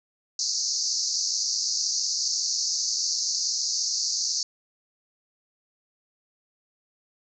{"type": "band-pass noise", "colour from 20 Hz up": "white", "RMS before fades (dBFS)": -27, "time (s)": [0.39, 4.43], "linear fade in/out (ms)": 2, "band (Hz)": [4400, 6600], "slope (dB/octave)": 96, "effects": []}